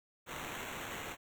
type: noise with sample-and-hold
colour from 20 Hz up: white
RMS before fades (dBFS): -43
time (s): 0.26-1.17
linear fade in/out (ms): 50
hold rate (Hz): 4900
effects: none